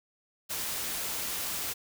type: noise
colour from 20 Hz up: white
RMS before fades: -34 dBFS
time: 0.49-1.74 s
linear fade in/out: 20 ms
effects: none